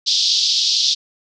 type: band-pass noise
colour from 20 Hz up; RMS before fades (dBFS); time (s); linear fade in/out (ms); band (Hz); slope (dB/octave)
white; -17; 0.06-0.95; 20; 3400 to 5400; 48
effects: none